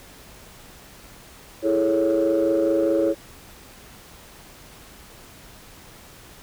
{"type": "chord", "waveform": "sine", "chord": "A major seventh", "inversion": "second", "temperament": "equal", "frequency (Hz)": [329.6, 415.3, 440, 554.4], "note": ["E4", "G#4", "A4", "C#5"], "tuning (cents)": [0, 0, 0, 0], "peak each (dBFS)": [-20, -25, -26, -20], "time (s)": [1.62, 3.15], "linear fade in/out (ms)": 50, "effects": ["tanh soft clip ceiling -12 dBFS", "pink hiss -46 dBFS RMS until 6.42 s"]}